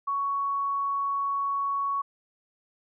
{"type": "tone", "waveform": "sine", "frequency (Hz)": 1115, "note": "C#6", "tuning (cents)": 10, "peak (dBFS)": -25, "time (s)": [0.07, 2.02], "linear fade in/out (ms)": 10, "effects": []}